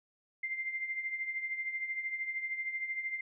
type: tone with tremolo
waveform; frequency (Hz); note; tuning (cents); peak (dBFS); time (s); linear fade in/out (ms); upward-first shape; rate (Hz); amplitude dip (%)
sine; 2093; C7; 0; -31; 0.43-3.21; 5; triangle; 13; 70
effects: none